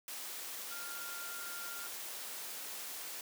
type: tone in noise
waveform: sine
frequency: 1398 Hz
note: F6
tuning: 1 cent sharp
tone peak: -46 dBFS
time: 0.71-1.87 s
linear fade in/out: 2 ms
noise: white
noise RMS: -44 dBFS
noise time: 0.08-3.21 s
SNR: -5 dB
effects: high-pass 300 Hz 12 dB/octave